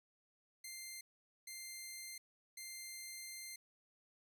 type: tone bursts at uneven times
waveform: 10% pulse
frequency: 2093 Hz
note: C7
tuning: in tune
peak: -38 dBFS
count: 3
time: 0.64-1.01 / 1.47-2.18 / 2.57-3.56 s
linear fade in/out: 5 ms
effects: none